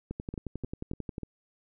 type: two click trains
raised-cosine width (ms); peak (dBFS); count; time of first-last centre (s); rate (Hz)
3; -24 / -22; 4 / 13; 0.34-1.233 / 0.11-1.181; 3.36 / 11.2
effects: none